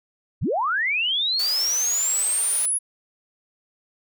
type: linear sweep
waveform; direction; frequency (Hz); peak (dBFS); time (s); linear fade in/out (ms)
sine; up; 45.95 to 10548; -20; 0.41-2.79; 20
type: high-pass noise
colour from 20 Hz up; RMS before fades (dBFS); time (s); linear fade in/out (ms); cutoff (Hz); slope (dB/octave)
white; -33; 1.39-2.66; 5; 380; 48
effects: none